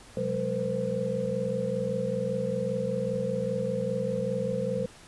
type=tone cluster; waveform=sine; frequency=126.4 / 183.3 / 205.7 / 469.9 / 515 Hz; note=B2 / F#3 / G#3 / A#4 / C5; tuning=+41 / -16 / -16 / +14 / -28 cents; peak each=-36 / -34 / -36 / -33 / -30 dBFS; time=0.17-4.86 s; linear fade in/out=2 ms; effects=pink hiss -51 dBFS RMS until 5.07 s + resampled to 24000 Hz